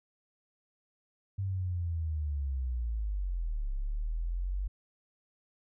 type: linear two-way sweep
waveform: sine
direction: down then up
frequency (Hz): 98.8 to 33.42 to 48.95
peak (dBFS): -30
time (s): 1.38-4.68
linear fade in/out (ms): 10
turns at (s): 3.72
effects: none